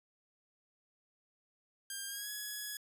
5% pulse tone with pitch glide, 1600 to 1682.5 Hz, G6 to G#6, +35 to +22 cents, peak -29 dBFS, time 1.9-2.77 s, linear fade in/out 2 ms, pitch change +87 cents, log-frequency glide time 2.07-2.3 s, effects resampled to 32000 Hz

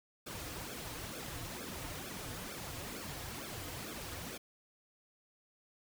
pink noise with flanger, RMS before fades -44 dBFS, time 0.26-4.38 s, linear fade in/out 10 ms, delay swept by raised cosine 1 to 5.2 ms, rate 2.2 Hz, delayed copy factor -0.9, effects none

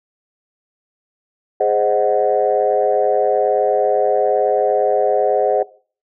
sine chord, Ab dominant seventh, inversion none, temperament equal, 415.3 / 523.3 / 622.3 / 740 Hz, Ab4 / C5 / Eb5 / Gb5, 0 / 0 / 0 / 0 cents, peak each -18 dBFS, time 1.6-5.63 s, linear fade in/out 5 ms, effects noise-tail reverb RT60 0.4 s tail -19 dB re dry + tanh soft clip ceiling -4 dBFS

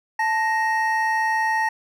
triangle tone pair together, 880 / 1867.3 Hz, A5 / A#6, 0 / +2 cents, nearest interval octave + minor second, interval 1302 cents, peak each -19 / -21 dBFS, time 0.19-1.69 s, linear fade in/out 5 ms, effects none

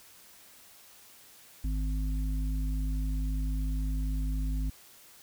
harmonic tone, 51.91 Hz, G#1, in tune, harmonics 1 / 3 / 5, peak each -28 / -40 / -40 dBFS, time 1.64-4.7 s, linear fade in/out 5 ms, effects white hiss -55 dBFS RMS until 5.22 s

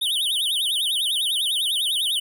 square tone with vibrato, 3343 Hz, G#7, 11 cents sharp, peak -21 dBFS, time 0.01-2.2 s, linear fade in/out 10 ms, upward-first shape sine, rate 10 Hz, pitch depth 220 cents each way, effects none

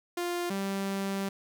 sawtooth tone pair in turn, 350 / 195.86 Hz, F4 / G3, +4 / -1 cents, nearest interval minor seventh, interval 1005 cents, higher first, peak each -26 dBFS, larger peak neither, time 0.17-0.5 / 0.5-1.29 s, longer second, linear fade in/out 5 ms, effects none

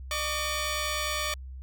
10% pulse tone pair together, 605.4 / 1141 Hz, D#5 / C#6, -48 / +50 cents, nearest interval major seventh, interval 1098 cents, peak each -23 dBFS, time 0.11-1.34 s, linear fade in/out 2 ms, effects added 65 Hz sine -38 dBFS peak until 1.62 s

